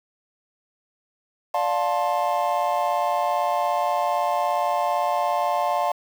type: chord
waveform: triangle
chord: D minor seventh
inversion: none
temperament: just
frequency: 587.3 / 704.8 / 881 / 1057.2 Hz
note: D5 / F5 / A5 / C6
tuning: 0 / +16 / +2 / +18 cents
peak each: -25 / -22 / -24 / -26 dBFS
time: 1.54-5.92 s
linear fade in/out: 5 ms
effects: 7-bit